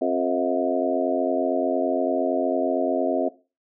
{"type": "harmonic tone with a mistuned harmonic", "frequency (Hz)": 88.8, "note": "F2", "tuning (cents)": 29, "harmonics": [3, 4, 5, 6, 7, 8], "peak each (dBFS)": [-26, -27, -28, -30, -25, -31], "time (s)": [0.01, 3.29], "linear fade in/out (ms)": 10, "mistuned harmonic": 7, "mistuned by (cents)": 44, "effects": ["noise-tail reverb RT60 0.3 s tail -17 dB re dry"]}